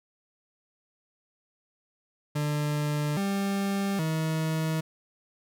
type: tone with pitch steps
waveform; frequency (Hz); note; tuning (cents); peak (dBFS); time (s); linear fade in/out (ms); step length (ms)
40% pulse; 148.5 / 197.7 / 158.9; D3 / G3 / D#3; +20 / +15 / +37; -25; 2.35-4.81; 10; 820
effects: none